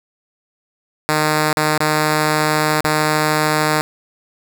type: tone with dropouts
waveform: 5% pulse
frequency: 153.4 Hz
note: D#3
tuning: 24 cents flat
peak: -3 dBFS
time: 1.09-3.81 s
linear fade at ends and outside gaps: 0 ms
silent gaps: 1.529-1.571 / 1.778-1.804 / 2.807-2.844 s
effects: none

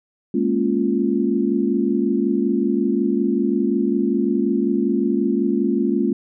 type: chord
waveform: sine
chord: Bb minor seventh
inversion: third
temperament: equal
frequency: 207.7 / 233.1 / 277.2 / 349.2 Hz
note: Ab3 / Bb3 / Db4 / F4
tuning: 0 / 0 / 0 / 0 cents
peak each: -22 dBFS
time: 0.34-6.13 s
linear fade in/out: 5 ms
effects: none

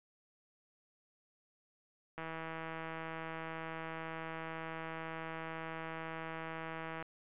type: click train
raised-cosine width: 0.5 ms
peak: -28 dBFS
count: 786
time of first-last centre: 2.18-7.026 s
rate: 162 Hz
effects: resampled to 8000 Hz

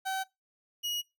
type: tone pair in turn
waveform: 30% pulse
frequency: 766 / 2898 Hz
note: G5 / F#7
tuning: -40 / -37 cents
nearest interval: octave + major seventh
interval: 2303 cents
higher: second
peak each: -28 dBFS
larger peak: neither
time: 0.05-0.24 / 0.83-1.02 s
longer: neither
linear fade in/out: 20 ms
effects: noise-tail reverb RT60 0.2 s tail -21 dB re dry

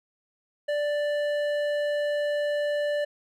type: tone with hard clipping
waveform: sine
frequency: 587.3 Hz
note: D5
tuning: in tune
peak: -26 dBFS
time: 0.68-3.05 s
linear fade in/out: 10 ms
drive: 10 dB
effects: none

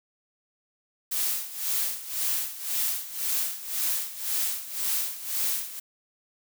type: noise with tremolo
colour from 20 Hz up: blue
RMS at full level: -26 dBFS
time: 1.11-5.8 s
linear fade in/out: 10 ms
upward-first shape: sine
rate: 1.9 Hz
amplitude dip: 80%
effects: none

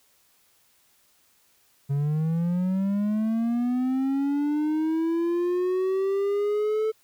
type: linear sweep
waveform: triangle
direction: up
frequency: 137.9 to 440 Hz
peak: -20 dBFS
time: 1.89-6.92 s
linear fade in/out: 20 ms
effects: white hiss -63 dBFS RMS until 7.03 s

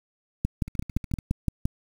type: two click trains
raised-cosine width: 5 ms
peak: -11 / -24 dBFS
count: 8 / 8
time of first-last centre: 0.45-1.655 / 0.68-1.187 s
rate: 5.81 / 13.8 Hz
effects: 7-bit

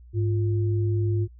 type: tone pair together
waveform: sine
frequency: 103.82 / 349.2 Hz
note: G#2 / F4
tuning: 0 / 0 cents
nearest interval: octave + major sixth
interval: 2100 cents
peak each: -21 / -30 dBFS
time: 0.13-1.28 s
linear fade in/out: 50 ms
effects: added 60 Hz sine -45 dBFS peak until 1.39 s

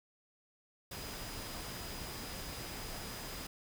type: tone in noise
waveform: sine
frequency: 4956 Hz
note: D#8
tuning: 8 cents flat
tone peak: -52 dBFS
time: 0.91-3.47 s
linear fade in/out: 5 ms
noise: pink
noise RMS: -44 dBFS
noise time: 0.91-3.47 s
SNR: -11 dB
effects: none

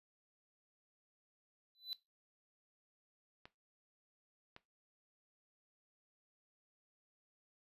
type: tone with exponential growth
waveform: triangle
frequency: 4000 Hz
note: B7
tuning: 21 cents sharp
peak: -35 dBFS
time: 1.75-1.93 s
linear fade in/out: 0 ms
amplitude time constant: 38 ms
type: clicks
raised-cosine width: 0.3 ms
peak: -36 dBFS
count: 2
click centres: 3.455 / 4.564 s
effects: noise-tail reverb RT60 0.2 s tail -17 dB re dry + resampled to 32000 Hz

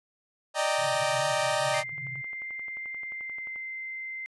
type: chord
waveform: sawtooth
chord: Eb major seventh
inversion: third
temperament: equal with one note detuned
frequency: 587.3 / 622.3 / 784 / 922.7 Hz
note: D5 / Eb5 / G5 / Bb5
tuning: 0 / 0 / 0 / -18 cents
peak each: -26 / -25 / -28 / -29 dBFS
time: 0.54-1.84 s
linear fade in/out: 50 ms
type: band-pass noise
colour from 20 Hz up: pink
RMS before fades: -44 dBFS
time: 0.78-2.22 s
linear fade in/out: 5 ms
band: 120 to 150 Hz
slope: 96 dB/octave
type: click train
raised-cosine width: 0.5 ms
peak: -35 dBFS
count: 23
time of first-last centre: 1.63-3.56 s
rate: 11.4 Hz
type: tone with pitch glide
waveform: sine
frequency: 2093 to 2079 Hz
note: C7 to C7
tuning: 0 to -12 cents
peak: -34 dBFS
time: 1.74-4.26 s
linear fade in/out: 0 ms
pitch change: -12 cents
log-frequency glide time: 3.07-3.52 s
effects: resampled to 24000 Hz

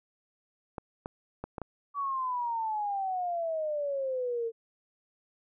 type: clicks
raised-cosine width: 1 ms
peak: -22 dBFS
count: 5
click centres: 0.782 / 1.059 / 1.44 / 1.582 / 1.617 s
type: exponential sweep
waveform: sine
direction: down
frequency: 1147 to 450 Hz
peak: -29 dBFS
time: 1.94-4.52 s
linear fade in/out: 50 ms
effects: none

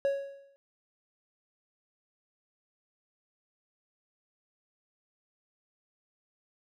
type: tone with exponential decay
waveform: triangle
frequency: 554.4 Hz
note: C#5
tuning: in tune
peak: -21 dBFS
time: 0.05-0.56 s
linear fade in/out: 0 ms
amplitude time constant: 110 ms
effects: none

